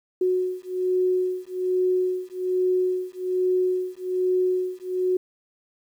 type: beating tone pair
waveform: sine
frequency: 366.8 / 368 Hz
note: F#4 / F#4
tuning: -15 / -9 cents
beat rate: 1.2 Hz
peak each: -24 dBFS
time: 0.21-5.17 s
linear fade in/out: 5 ms
effects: 9-bit